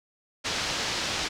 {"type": "low-pass noise", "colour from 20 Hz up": "white", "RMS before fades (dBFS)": -30, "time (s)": [0.44, 1.29], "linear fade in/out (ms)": 20, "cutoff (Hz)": 5700, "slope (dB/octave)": 24, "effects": []}